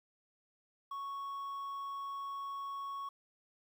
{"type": "tone with quantisation", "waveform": "triangle", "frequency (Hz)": 1108.7, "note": "C#6", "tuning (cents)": 0, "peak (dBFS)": -37, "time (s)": [0.91, 3.09], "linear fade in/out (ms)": 5, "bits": 11, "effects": []}